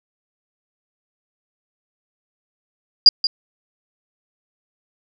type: tone with echo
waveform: sine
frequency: 4835 Hz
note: D8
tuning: 50 cents sharp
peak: -3 dBFS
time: 3.06-3.09 s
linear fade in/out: 2 ms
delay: 180 ms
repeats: 1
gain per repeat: -12 dB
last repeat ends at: 3.27 s
effects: none